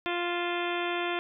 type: harmonic tone with a mistuned harmonic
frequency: 349.2 Hz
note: F4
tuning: in tune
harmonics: 1 / 2 / 3 / 4 / 5 / 6 / 7 / 8 / 9 / 10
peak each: -32 / -35 / -37 / -38 / -39 / -40 / -40 / -41 / -42 / -42 dBFS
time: 0.06-1.19 s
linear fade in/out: 0 ms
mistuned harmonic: 8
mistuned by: -76 cents
effects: none